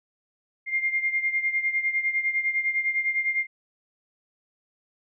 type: beating tone pair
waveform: sine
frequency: 2110 / 2119.9 Hz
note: C7 / C7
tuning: +14 / +22 cents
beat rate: 9.9 Hz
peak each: -24 / -29 dBFS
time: 0.66-3.47 s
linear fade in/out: 50 ms
effects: none